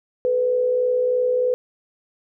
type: tone pair together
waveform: sine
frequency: 436.3 / 499.4 Hz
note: A4 / B4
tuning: -15 / +19 cents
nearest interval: major second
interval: 234 cents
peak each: -28 / -17 dBFS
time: 0.25-1.54 s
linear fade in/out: 0 ms
effects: none